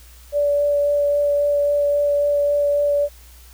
sine tone with vibrato, 578 Hz, D5, 28 cents flat, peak -15 dBFS, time 0.32-3.09 s, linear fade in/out 50 ms, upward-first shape sine, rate 3.7 Hz, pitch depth 8 cents each way, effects added 60 Hz sine -43 dBFS peak until 3.53 s + white hiss -49 dBFS RMS until 3.53 s

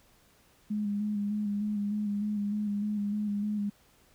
sine tone with vibrato, 207 Hz, G#3, 5 cents flat, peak -28 dBFS, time 0.7-3.7 s, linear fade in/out 10 ms, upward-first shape square, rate 3.3 Hz, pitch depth 26 cents each way, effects pink hiss -63 dBFS RMS until 4.14 s

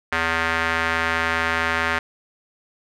square tone with band-pass filter, 82.41 Hz, E2, in tune, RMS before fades -22 dBFS, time 0.12-1.99 s, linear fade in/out 5 ms, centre 1700 Hz, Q 2, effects none

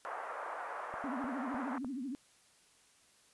pink band-pass noise, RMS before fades -42 dBFS, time 0.05-1.78 s, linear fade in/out 0 ms, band 620 to 1500 Hz, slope 24 dB/octave
click train, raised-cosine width 1 ms, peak -31 dBFS, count 4, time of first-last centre 0.94-1.846 s, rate 3.31 Hz
sine tone with vibrato, 261.6 Hz, C4, in tune, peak -37 dBFS, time 1.04-2.15 s, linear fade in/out 0 ms, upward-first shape triangle, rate 13 Hz, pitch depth 210 cents each way
effects white hiss -66 dBFS RMS until 3.33 s + resampled to 24000 Hz

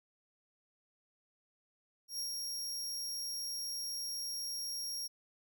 sawtooth tone with ADSR envelope, 5588 Hz, F8, in tune, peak -33 dBFS, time 2.08-5.08 s, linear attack 110 ms, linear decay 98 ms, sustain -2 dB, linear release 18 ms, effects none

